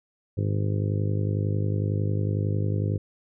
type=harmonic tone; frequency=51 Hz; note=G#1; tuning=31 cents flat; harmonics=2 / 3 / 4 / 5 / 6 / 7 / 8 / 9 / 10; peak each=-24 / -30 / -36 / -40 / -36 / -40 / -37 / -43 / -40 dBFS; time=0.37-2.98 s; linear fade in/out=10 ms; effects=none